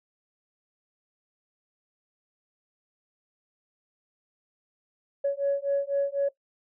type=beating tone pair; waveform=sine; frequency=558 / 562 Hz; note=C#5 / C#5; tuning=+11 / +24 cents; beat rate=4 Hz; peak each=-26 dBFS; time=5.24-6.29 s; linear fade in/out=10 ms; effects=noise-tail reverb RT60 0.1 s tail -17 dB re dry + tanh soft clip ceiling -18 dBFS